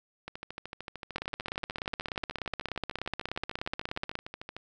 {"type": "two click trains", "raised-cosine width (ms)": 0.3, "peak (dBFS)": [-23, -16], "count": [58, 51], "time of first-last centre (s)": [[0.28, 4.566], [1.16, 4.154]], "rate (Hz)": [13.3, 16.7], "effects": []}